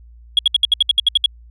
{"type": "tone bursts", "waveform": "sine", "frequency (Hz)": 3322, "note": "G#7", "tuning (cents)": 0, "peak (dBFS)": -7, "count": 11, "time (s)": [0.37, 1.26], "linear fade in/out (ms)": 2, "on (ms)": 20, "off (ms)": 67, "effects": ["tanh soft clip ceiling -6 dBFS", "added 58 Hz sine -40 dBFS peak until 1.5 s"]}